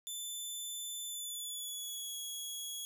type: tone with pitch glide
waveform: 15% pulse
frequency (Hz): 3520 to 3336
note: A7 to G#7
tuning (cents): 0 to +7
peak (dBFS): -33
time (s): 0.07-2.85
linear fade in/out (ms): 0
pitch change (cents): -93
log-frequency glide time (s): 1.07-2.16
effects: none